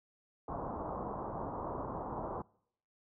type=low-pass noise; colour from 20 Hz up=white; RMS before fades=-40 dBFS; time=0.48-2.42 s; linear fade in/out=5 ms; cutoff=1100 Hz; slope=48 dB/octave; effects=noise-tail reverb RT60 0.7 s tail -25 dB re dry